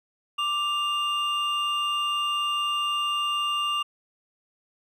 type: tone pair together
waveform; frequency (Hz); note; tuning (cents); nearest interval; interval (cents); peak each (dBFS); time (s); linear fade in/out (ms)
triangle; 1178.9 / 2804; D6 / F7; +6 / +6; octave + minor third; 1500; -25; 0.38-3.83; 10
effects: resampled to 32000 Hz